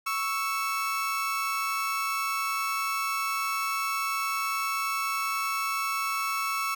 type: tone pair together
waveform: 30% pulse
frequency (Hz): 1108.7 / 1318.5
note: C#6 / E6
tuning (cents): 0 / 0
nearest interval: minor third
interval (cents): 300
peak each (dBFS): -28 / -27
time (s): 0.06-6.75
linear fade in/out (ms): 10
effects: none